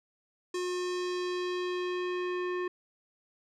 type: tone with low-pass filter sweep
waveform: square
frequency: 360.1 Hz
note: F#4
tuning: 47 cents flat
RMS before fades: -33 dBFS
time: 0.54-2.68 s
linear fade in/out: 5 ms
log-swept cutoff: 7500 to 2000 Hz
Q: 1.4
effects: none